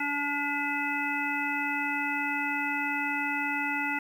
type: harmonic tone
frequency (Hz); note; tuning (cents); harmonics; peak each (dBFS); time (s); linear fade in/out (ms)
287.2; D4; -39; 1 / 3 / 5 / 7 / 9; -35 / -34 / -34 / -32 / -34; 0-3.99; 5
effects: 9-bit